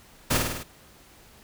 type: noise with echo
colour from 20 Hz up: pink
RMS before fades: -23 dBFS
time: 0.3-0.38 s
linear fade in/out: 10 ms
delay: 51 ms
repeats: 5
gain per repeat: -3 dB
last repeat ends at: 0.635 s
effects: pink hiss -53 dBFS RMS until 1.43 s